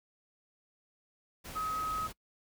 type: tone in noise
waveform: sine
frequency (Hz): 1270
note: D#6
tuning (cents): +35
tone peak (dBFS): -32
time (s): 1.55-2.08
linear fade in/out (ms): 20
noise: pink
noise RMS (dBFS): -45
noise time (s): 1.44-2.13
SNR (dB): +10
effects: noise-tail reverb RT60 0.1 s tail -24 dB re dry